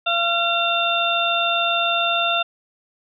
harmonic tone with a mistuned harmonic, 685 Hz, F5, 34 cents flat, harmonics 1 / 2 / 4 / 5, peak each -23 / -23 / -23 / -23 dBFS, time 0.06-2.43 s, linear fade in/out 10 ms, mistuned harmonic 5, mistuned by +83 cents, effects none

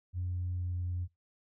sine tone with pitch glide, 89.7 to 88.98 Hz, F2 to F2, +47 to +33 cents, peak -31 dBFS, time 0.13-1.08 s, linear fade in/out 50 ms, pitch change -14 cents, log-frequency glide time 0.5-0.75 s, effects noise-tail reverb RT60 0.2 s tail -20 dB re dry + tanh soft clip ceiling -28 dBFS

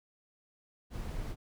brown noise, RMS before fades -38 dBFS, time 0.9-1.36 s, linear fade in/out 50 ms, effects none

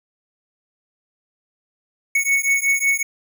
square beating tone pair, 2213 / 2218.4 Hz, C#7 / C#7, -3 / +1 cents, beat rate 5.4 Hz, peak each -20 dBFS, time 2.15-3.03 s, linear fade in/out 5 ms, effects none

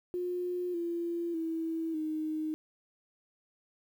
sine tone with pitch steps, 357.4 / 341.3 / 325.8 / 311.1 Hz, F4 / F4 / E4 / D#4, +40 / -40 / -20 / 0 cents, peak -31 dBFS, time 0.14-2.54 s, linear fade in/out 0 ms, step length 600 ms, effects 10-bit

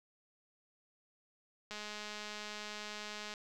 click train, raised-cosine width 0.2 ms, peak -27 dBFS, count 343, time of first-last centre 1.71-3.339 s, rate 210 Hz, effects none

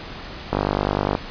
click train, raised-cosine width 1 ms, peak -5 dBFS, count 32, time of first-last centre 0.53-1.151 s, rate 49.9 Hz, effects pink hiss -35 dBFS RMS until 1.3 s + resampled to 11025 Hz

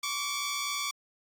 10% pulse tone pair together, 1091.9 / 1156 Hz, C#6 / D6, -26 / -28 cents, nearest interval minor second, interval 98 cents, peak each -29 / -23 dBFS, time 0.03-0.91 s, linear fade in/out 5 ms, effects AAC 64 kbps

